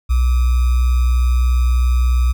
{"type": "tone with sample-and-hold", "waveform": "sine", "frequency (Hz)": 61.6, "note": "B1", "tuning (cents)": -4, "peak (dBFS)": -11, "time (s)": [0.09, 2.33], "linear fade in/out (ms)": 20, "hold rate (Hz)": 1225, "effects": []}